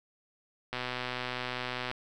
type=click train; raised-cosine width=0.3 ms; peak=-18 dBFS; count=149; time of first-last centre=0.73-1.914 s; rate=125 Hz; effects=none